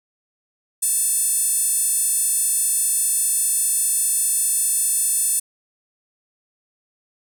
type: tone with high-pass filter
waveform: sawtooth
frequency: 875 Hz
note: A5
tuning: 10 cents flat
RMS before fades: -20 dBFS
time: 0.82-5.4 s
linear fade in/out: 10 ms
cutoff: 9100 Hz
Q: 6
effects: none